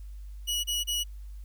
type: tone bursts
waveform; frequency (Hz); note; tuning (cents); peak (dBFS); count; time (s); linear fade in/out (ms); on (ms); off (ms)
sawtooth; 2923; F#7; -22; -24; 3; 0.47-1.04; 20; 170; 30
effects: added 50 Hz sine -39 dBFS peak until 1.44 s + white hiss -66 dBFS RMS until 1.44 s